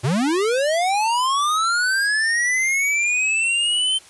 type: linear sweep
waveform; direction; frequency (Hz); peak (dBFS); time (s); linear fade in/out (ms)
square; up; 110 to 3109; -18; 0.03-3.99; 20
effects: white hiss -47 dBFS RMS until 4.09 s + resampled to 24000 Hz